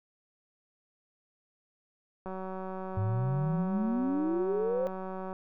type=click train; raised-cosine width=1 ms; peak=-26 dBFS; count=578; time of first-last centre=2.26-5.329 s; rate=188 Hz
type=exponential sweep; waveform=sine; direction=up; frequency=99.6 to 542 Hz; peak=-27 dBFS; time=2.97-4.87 s; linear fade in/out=0 ms
effects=none